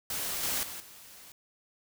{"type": "noise with level steps", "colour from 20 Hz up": "white", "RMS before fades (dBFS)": [-34, -31, -41, -51], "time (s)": [0.1, 1.32], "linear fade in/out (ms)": 2, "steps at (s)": [0.43, 0.63, 0.8], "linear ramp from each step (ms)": 2, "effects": []}